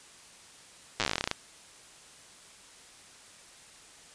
slowing click train, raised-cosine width 0.2 ms, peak -10 dBFS, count 17, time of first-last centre 1-1.314 s, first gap 8 ms, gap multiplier 1.11, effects white hiss -53 dBFS RMS until 4.14 s + resampled to 22050 Hz

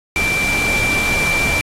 sine tone in noise, 2349 Hz, D7, in tune, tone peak -16 dBFS, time 0.16-1.61 s, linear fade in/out 0 ms, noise pink, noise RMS -22 dBFS, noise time 0.16-1.61 s, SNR +3 dB, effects low-pass 11000 Hz 12 dB/octave + AAC 48 kbps

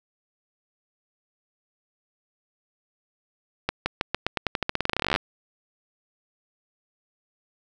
accelerating click train, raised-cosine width 0.3 ms, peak -7 dBFS, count 27, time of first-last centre 3.69-5.161 s, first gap 170 ms, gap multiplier 0.89, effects none

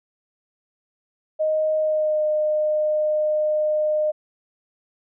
sine tone with pitch glide, 622.3 to 610.6 Hz, D#5 to D#5, 0 to -33 cents, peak -18 dBFS, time 1.39-4.12 s, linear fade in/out 20 ms, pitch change -33 cents, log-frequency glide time 1.77-2.25 s, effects none

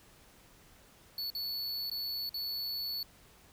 square tone with dropouts, 4435 Hz, C#8, in tune, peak -35 dBFS, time 1.18-3.03 s, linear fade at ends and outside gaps 2 ms, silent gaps 1.302-1.35 / 1.899-1.914 / 2.293-2.342 s, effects pink hiss -60 dBFS RMS until 3.52 s

